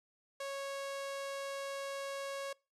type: tone with low-pass filter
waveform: sawtooth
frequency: 552 Hz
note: C#5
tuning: 7 cents flat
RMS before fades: -41 dBFS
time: 0.4-2.53 s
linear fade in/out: 5 ms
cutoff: 9900 Hz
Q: 0.77
effects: noise-tail reverb RT60 0.3 s tail -24 dB re dry